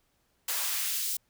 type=noise with high-pass filter sweep; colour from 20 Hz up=white; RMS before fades=-31 dBFS; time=0.48-1.17 s; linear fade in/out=5 ms; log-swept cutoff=530 to 5100 Hz; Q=0.73; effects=pink hiss -72 dBFS RMS until 1.29 s

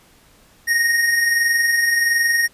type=tone pair together; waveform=square; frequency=1843.3 / 1864.7 Hz; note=A#6 / A#6; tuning=-20 / 0 cents; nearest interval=unison; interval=20 cents; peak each=-26 / -16 dBFS; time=0.67-2.48 s; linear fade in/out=20 ms; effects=pink hiss -52 dBFS RMS until 2.53 s + resampled to 32000 Hz

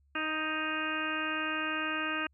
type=harmonic tone with a mistuned harmonic; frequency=311.1 Hz; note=D#4; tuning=in tune; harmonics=1 / 2 / 3 / 4 / 5 / 6 / 7 / 8 / 9; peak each=-38 / -43 / -45 / -37 / -36 / -41 / -49 / -38 / -40 dBFS; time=0.15-2.27 s; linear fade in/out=5 ms; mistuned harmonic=5; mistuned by=+16 cents; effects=added 70 Hz sine -64 dBFS peak until 2.33 s

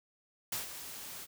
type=noise with ADSR envelope; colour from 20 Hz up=white; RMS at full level=-35 dBFS; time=0.52-1.27 s; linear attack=4 ms; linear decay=140 ms; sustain=-10 dB; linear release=41 ms; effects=none

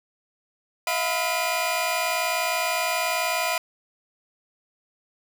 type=tone cluster; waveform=sawtooth; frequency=647 / 707 / 1000 / 2422 Hz; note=E5 / F5 / B5 / D#7; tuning=-32 / +21 / +21 / -47 cents; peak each=-25 dBFS; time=0.87-3.58 s; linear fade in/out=2 ms; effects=none

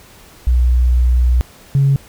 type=tone pair in turn; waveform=sine; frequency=61.5 / 138.06 Hz; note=B1 / C#3; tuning=-7 / -7 cents; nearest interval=octave + major second; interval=1400 cents; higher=second; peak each=-8 dBFS; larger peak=neither; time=0.47-1.41 / 1.75-1.96 s; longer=first; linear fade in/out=0 ms; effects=tanh soft clip ceiling -5 dBFS + pink hiss -43 dBFS RMS until 2.08 s

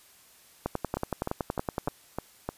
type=two click trains; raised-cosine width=1 ms; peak=-16 / -14 dBFS; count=6 / 14; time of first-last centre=0.97-2.49 / 0.66-1.875 s; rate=3.29 / 10.7 Hz; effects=white hiss -57 dBFS RMS until 2.57 s + resampled to 32000 Hz

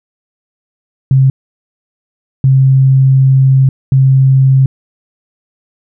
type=tone bursts at uneven times; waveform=sine; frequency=133.4 Hz; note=C3; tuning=34 cents sharp; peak=-4 dBFS; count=3; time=1.11-1.3 / 2.44-3.69 / 3.92-4.66 s; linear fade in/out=2 ms; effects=none

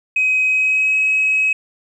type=tone with pitch glide; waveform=sine; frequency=2528 to 2554 Hz; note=D#7 to D#7; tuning=+27 to +45 cents; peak=-12 dBFS; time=0.16-1.53 s; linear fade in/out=5 ms; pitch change=+18 cents; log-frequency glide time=0.45-0.96 s; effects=tanh soft clip ceiling -9 dBFS + 9-bit

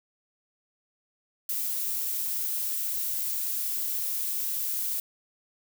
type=noise; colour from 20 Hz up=violet; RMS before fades=-30 dBFS; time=1.49-5 s; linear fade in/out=2 ms; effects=none

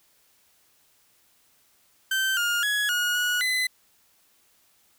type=tone with pitch steps; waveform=30% pulse; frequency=1550 / 1418 / 1678 / 1445 / 1458 / 2018 Hz; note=G6 / F6 / G#6 / F#6 / F#6 / B6; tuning=-20 / +26 / +17 / -41 / -26 / +37 cents; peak=-20 dBFS; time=2.11-3.67 s; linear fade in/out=5 ms; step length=260 ms; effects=white hiss -63 dBFS RMS until 4.98 s

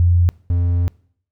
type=tone pair in turn; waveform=sine / triangle; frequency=87.31 / 87.31 Hz; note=F2 / F2; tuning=0 / 0 cents; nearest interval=unison; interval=0 cents; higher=neither; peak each=-10 / -12 dBFS; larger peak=first; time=0-0.29 / 0.5-0.88 s; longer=second; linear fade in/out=0 ms; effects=noise-tail reverb RT60 0.6 s tail -24 dB re dry

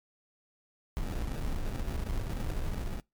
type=noise with sample-and-hold; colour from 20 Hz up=brown; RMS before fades=-33 dBFS; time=0.97-3 s; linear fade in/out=0 ms; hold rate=1050 Hz; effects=noise-tail reverb RT60 0.2 s tail -24 dB re dry + MP3 96 kbps

